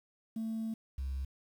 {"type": "tone pair in turn", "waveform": "sine", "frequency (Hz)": [223, 66.95], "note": ["A3", "C2"], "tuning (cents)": [23, 40], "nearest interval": "octave + major sixth", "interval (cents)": 2083, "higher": "first", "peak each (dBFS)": [-32, -32], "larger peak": "neither", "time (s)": [[0.36, 0.74], [0.98, 1.25]], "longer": "first", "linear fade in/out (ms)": 5, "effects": ["tanh soft clip ceiling -32 dBFS", "10-bit"]}